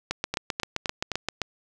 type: two click trains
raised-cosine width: 0.2 ms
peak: -9 / -11 dBFS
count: 11 / 4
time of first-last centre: 0.11-1.417 / 0.34-1.117 s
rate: 7.65 / 3.86 Hz
effects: none